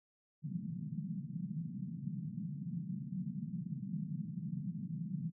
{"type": "band-pass noise", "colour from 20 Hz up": "white", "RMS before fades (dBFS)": -41, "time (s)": [0.42, 5.32], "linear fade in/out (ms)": 50, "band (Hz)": [140, 200], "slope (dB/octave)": 48, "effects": []}